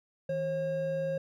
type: tone pair together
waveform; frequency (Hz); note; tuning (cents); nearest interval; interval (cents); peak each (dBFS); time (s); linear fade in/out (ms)
triangle; 160.54 / 540; E3 / C#5; -45 / -45; octave + major sixth; 2100; -35 / -28; 0.29-1.18; 5
effects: none